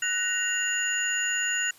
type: tone cluster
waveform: sine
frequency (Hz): 1484 / 1873 / 2792 / 6900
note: F#6 / A#6 / F7 / A8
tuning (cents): +5 / +8 / -1 / -35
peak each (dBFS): -30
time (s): 0.02-1.71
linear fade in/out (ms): 5
effects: white hiss -54 dBFS RMS until 1.78 s + resampled to 32000 Hz